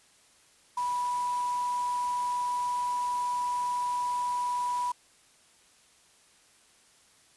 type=tone in noise; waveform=sine; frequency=981 Hz; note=B5; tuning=12 cents flat; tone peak=-27 dBFS; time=0.77-4.92 s; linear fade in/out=5 ms; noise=white; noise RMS=-45 dBFS; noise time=0.77-4.92 s; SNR=+15 dB; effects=white hiss -61 dBFS RMS until 7.36 s + resampled to 24000 Hz